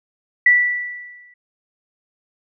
sine tone with exponential decay, 1962 Hz, B6, 12 cents flat, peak -7 dBFS, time 0.46-1.34 s, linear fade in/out 5 ms, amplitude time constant 190 ms, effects none

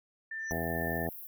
sine tone with tremolo, 1784 Hz, A6, 23 cents sharp, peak -35 dBFS, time 0.31-1.07 s, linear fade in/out 5 ms, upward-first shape sine, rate 2.2 Hz, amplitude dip 35%
sine tone with exponential growth, 5920 Hz, F#8, in tune, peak -35 dBFS, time 0.39-0.52 s, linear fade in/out 2 ms, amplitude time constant 28 ms
white high-pass noise, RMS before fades -45 dBFS, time 0.51-1.27 s, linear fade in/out 0 ms, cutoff 11000 Hz, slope 96 dB/octave
harmonic tone, 83.1 Hz, E2, 15 cents sharp, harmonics 1 / 2 / 3 / 4 / 5 / 6 / 7 / 8 / 9 / 10, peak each -40 / -38 / -40 / -42 / -41 / -42 / -46 / -38 / -43 / -47 dBFS, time 0.51-1.09 s, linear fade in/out 0 ms
effects none

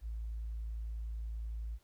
sine tone, 55.4 Hz, A1, 13 cents sharp, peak -36 dBFS, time 0.01-1.79 s, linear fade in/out 50 ms, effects tanh soft clip ceiling -33 dBFS + pink hiss -72 dBFS RMS until 1.83 s

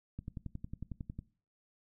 click train, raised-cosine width 5 ms, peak -28 dBFS, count 12, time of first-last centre 0.19-1.19 s, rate 11 Hz, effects noise-tail reverb RT60 0.4 s tail -20 dB re dry

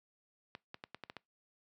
clicks, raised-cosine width 0.3 ms, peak -28 dBFS, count 7, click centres 0.551 / 0.744 / 0.839 / 0.946 / 1.037 / 1.099 / 1.167 s, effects noise-tail reverb RT60 0.2 s tail -24 dB re dry + high-pass 100 Hz 12 dB/octave

